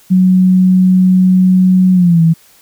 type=tone with pitch glide; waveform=sine; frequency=185 to 163.87 Hz; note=F#3 to E3; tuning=0 to -10 cents; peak=-5 dBFS; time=0.1-2.34 s; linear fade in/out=20 ms; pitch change=-210 cents; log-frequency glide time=1.93-2.22 s; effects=white hiss -46 dBFS RMS until 2.61 s